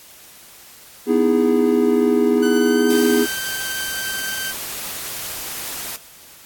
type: chord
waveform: triangle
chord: E major seventh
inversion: second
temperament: just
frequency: 247.2 / 309 / 329.6 / 412 Hz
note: B3 / D#4 / E4 / G#4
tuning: +2 / -12 / 0 / -14 cents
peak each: -16 / -21 / -19 / -15 dBFS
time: 1.06-3.27 s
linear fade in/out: 50 ms
type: tone with pitch glide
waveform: sawtooth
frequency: 1502 to 1556.8 Hz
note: F#6 to G6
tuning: +26 to -12 cents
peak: -22 dBFS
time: 2.42-4.52 s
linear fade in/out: 10 ms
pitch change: +62 cents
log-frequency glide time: 2.57-3.01 s
type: noise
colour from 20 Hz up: white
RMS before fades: -29 dBFS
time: 2.9-5.96 s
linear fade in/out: 0 ms
effects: white hiss -44 dBFS RMS until 6.45 s + AAC 64 kbps